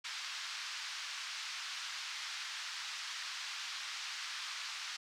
white band-pass noise, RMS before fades -43 dBFS, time 0.04-4.97 s, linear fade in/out 10 ms, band 1100 to 5400 Hz, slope 24 dB/octave, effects none

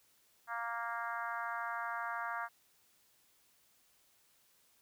harmonic tone, 233.1 Hz, A#3, in tune, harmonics 3 / 4 / 5 / 6 / 7 / 8 / 9, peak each -44 / -43 / -42 / -43 / -44 / -52 / -55 dBFS, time 0.47-2.49 s, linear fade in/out 50 ms, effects white hiss -70 dBFS RMS until 4.81 s

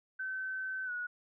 sine tone with pitch glide, 1532 to 1459.4 Hz, G6 to F#6, -40 to -24 cents, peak -35 dBFS, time 0.19-1.07 s, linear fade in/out 10 ms, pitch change -84 cents, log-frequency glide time 0.85-0.91 s, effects none

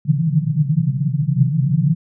pink band-pass noise, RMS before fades -17 dBFS, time 0.05-1.95 s, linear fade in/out 20 ms, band 130 to 170 Hz, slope 96 dB/octave, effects none

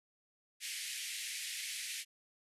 pink band-pass noise, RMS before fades -42 dBFS, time 0.6-2.05 s, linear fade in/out 50 ms, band 1900 to 12000 Hz, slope 48 dB/octave, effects resampled to 32000 Hz

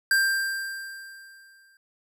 square tone with exponential decay, 1583 Hz, G6, 17 cents sharp, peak -18 dBFS, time 0.11-1.77 s, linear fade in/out 2 ms, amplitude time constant 360 ms, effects none

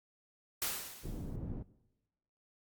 white noise with exponential decay, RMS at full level -33 dBFS, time 0.62-1.36 s, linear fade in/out 0 ms, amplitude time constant 160 ms
pink low-pass noise, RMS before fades -41 dBFS, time 1.03-1.63 s, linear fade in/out 10 ms, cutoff 320 Hz, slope 12 dB/octave
effects noise-tail reverb RT60 1.0 s tail -19 dB re dry + Opus 48 kbps

